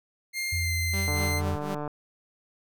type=tone with pitch glide; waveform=sawtooth; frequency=2113 to 2078 Hz; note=C7 to C7; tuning=+16 to -12 cents; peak=-25 dBFS; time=0.33-1.42 s; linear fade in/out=50 ms; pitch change=-28 cents; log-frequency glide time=0.56-0.72 s
type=tone; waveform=sine; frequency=87.31 Hz; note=F2; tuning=in tune; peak=-27 dBFS; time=0.52-1.56 s; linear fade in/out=10 ms
type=tone with tremolo; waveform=sawtooth; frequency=194.6 Hz; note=G3; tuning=12 cents flat; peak=-27 dBFS; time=0.93-1.75 s; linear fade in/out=5 ms; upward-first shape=triangle; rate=4.1 Hz; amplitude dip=90%
type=click train; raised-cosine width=1 ms; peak=-20 dBFS; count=119; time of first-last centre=1.08-1.877 s; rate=148 Hz
effects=none